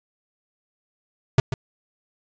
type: tone with echo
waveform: square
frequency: 131.3 Hz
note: C3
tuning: 6 cents sharp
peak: -12 dBFS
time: 1.38-1.4 s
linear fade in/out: 2 ms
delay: 140 ms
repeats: 1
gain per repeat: -11 dB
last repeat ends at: 1.54 s
effects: resampled to 16000 Hz + 9-bit